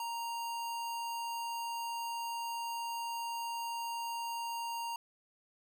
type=tone; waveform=square; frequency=932.3 Hz; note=A#5; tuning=in tune; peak=-37 dBFS; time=0-4.96 s; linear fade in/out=2 ms; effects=none